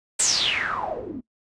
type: noise with low-pass filter sweep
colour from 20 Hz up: white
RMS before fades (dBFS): -25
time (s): 0.19-1.21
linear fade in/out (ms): 10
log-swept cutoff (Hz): 8500 to 230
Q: 8.4
effects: noise-tail reverb RT60 0.1 s tail -20 dB re dry + resampled to 22050 Hz